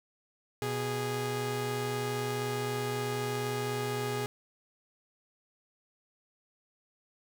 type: tone pair together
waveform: sawtooth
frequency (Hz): 123.1 / 413.2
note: B2 / G#4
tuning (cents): -5 / -9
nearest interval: octave + major sixth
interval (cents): 2096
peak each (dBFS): -31 / -29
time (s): 0.62-4.26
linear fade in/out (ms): 0
effects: none